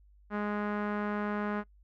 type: tone with low-pass filter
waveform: sawtooth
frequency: 207.7 Hz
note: G#3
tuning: in tune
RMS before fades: -33 dBFS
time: 0.3-1.64 s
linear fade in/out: 50 ms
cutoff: 1500 Hz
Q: 2.1
effects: noise-tail reverb RT60 0.1 s tail -23 dB re dry + added 50 Hz sine -57 dBFS peak until 1.83 s